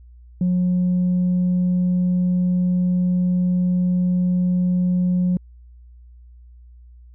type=tone; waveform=sine; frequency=180 Hz; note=F#3; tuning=47 cents flat; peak=-14 dBFS; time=0.41-5.37 s; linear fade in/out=2 ms; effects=tanh soft clip ceiling -14 dBFS + added 60 Hz sine -42 dBFS peak until 7.14 s